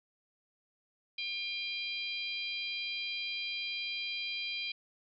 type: harmonic tone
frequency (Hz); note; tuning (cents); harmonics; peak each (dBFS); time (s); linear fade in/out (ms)
799; G5; +33; 3 / 4 / 5 / 6; -38 / -40 / -42 / -44; 1.18-4.72; 5
effects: none